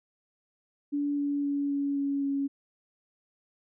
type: tone with pitch steps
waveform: sine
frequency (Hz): 287.8 / 285.8 / 283.8 / 281.9 / 279.9 / 278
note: D4 / D4 / C#4 / C#4 / C#4 / C#4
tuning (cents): -35 / -47 / +41 / +29 / +17 / +5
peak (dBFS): -26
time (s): 0.92-2.48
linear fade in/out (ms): 20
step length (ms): 260
effects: none